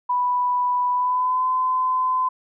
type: tone with pitch glide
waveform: sine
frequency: 987.8 to 1021.5 Hz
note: B5 to C6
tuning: 0 to -42 cents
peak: -18 dBFS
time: 0.09-2.29 s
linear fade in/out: 10 ms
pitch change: +58 cents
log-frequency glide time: 0.92-1.46 s
effects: none